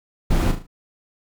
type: noise with echo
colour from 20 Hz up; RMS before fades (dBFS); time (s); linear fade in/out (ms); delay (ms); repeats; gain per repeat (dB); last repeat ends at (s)
brown; -18; 0.3-0.52; 10; 37; 4; -7; 0.668
effects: none